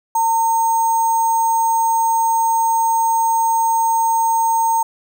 sine tone with sample-and-hold, 910 Hz, A#5, 42 cents flat, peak -13 dBFS, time 0.15-4.83 s, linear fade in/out 5 ms, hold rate 7350 Hz, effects none

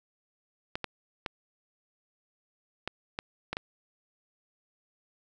clicks, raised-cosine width 0.3 ms, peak -16 dBFS, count 7, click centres 0.755 / 0.843 / 1.262 / 2.876 / 3.189 / 3.53 / 3.569 s, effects none

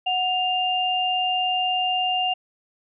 sine tone pair together, 736.5 / 2800 Hz, F#5 / F7, -8 / +4 cents, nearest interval octave + major seventh, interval 2312 cents, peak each -23 dBFS, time 0.06-2.34 s, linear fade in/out 10 ms, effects none

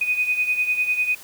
sine beating tone pair, 2489 / 2499 Hz, D#7 / D#7, 0 / +7 cents, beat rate 10 Hz, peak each -20 / -26 dBFS, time 0.01-1.15 s, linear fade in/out 5 ms, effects white hiss -43 dBFS RMS until 1.23 s

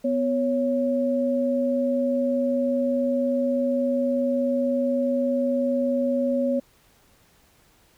sine tone pair together, 249 / 554.4 Hz, B3 / C#5, +14 / 0 cents, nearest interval octave + major second, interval 1386 cents, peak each -23 dBFS, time 0.04-6.6 s, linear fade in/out 10 ms, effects pink hiss -59 dBFS RMS until 7.97 s

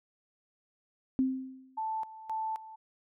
sine tone with exponential decay, 261.6 Hz, C4, in tune, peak -22 dBFS, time 1.19-1.79 s, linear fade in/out 0 ms, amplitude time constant 130 ms
sine tone with tremolo, 880 Hz, A5, in tune, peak -31 dBFS, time 1.77-2.76 s, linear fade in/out 10 ms, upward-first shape square, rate 1.9 Hz, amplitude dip 80%
effects none

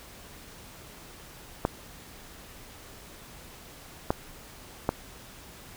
clicks, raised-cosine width 1 ms, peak -9 dBFS, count 3, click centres 1.651 / 4.105 / 4.891 s, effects pink hiss -48 dBFS RMS until 5.76 s

